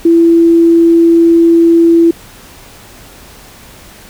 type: tone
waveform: sine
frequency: 334.7 Hz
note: E4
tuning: 26 cents sharp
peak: -3 dBFS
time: 0.05-2.11 s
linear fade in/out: 5 ms
effects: pink hiss -36 dBFS RMS until 4.09 s